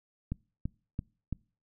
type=click train; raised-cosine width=5 ms; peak=-20 dBFS; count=4; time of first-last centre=0.32-1.327 s; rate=2.98 Hz; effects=noise-tail reverb RT60 0.4 s tail -26 dB re dry